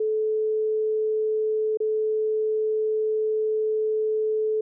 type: tone with dropouts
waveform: sine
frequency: 433.4 Hz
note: A4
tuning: 26 cents flat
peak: -21 dBFS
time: 0-4.61 s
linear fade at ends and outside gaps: 5 ms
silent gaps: 1.773-1.802 s
effects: none